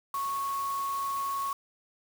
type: tone in noise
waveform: sine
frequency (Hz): 1104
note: C#6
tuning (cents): -7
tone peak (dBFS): -29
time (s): 0.14-1.53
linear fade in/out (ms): 2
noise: white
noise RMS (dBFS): -44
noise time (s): 0.14-1.53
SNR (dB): +12
effects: none